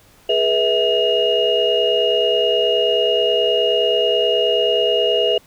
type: tone cluster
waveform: sine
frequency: 417.5 / 486.9 / 649 / 2859 Hz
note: G#4 / B4 / E5 / F7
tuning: +9 / -25 / -27 / +40 cents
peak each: -19 dBFS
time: 0.29-5.38 s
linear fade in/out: 5 ms
effects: tanh soft clip ceiling -5 dBFS + pink hiss -51 dBFS RMS until 5.46 s